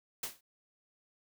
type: noise with exponential decay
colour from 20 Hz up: white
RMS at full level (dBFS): -33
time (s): 0.23-0.41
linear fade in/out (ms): 5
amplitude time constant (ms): 38
effects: none